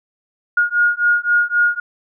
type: beating tone pair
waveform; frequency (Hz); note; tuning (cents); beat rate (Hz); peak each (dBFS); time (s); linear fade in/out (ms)
sine; 1430 / 1433.8; F6 / F6; +41 / +45; 3.8; -16; 0.57-1.8; 5
effects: none